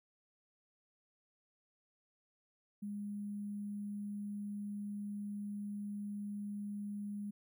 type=tone with sample-and-hold; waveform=sine; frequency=204.7 Hz; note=G#3; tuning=25 cents flat; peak=-39 dBFS; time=2.82-7.31 s; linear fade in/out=10 ms; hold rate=11025 Hz; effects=none